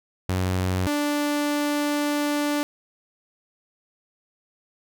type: tone pair in turn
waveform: sawtooth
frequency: 92.5 / 293 Hz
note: F#2 / D4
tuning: 0 / -4 cents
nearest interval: octave + minor sixth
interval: 1996 cents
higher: second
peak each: -18 dBFS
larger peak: neither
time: 0.29-0.87 / 0.87-2.63 s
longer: second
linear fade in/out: 0 ms
effects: none